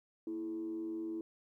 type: tone with frequency modulation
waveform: sine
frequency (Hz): 329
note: E4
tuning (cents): -3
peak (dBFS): -36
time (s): 0.27-1.21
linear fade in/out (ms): 2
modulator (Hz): 95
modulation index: 0.41
effects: tanh soft clip ceiling -32 dBFS + 13-bit